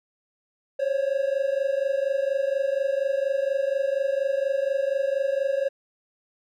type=tone pair together; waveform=triangle; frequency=536 / 560.2 Hz; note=C5 / C#5; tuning=+42 / +18 cents; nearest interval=minor second; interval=76 cents; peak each=-23 dBFS; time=0.79-5.69 s; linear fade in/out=10 ms; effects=none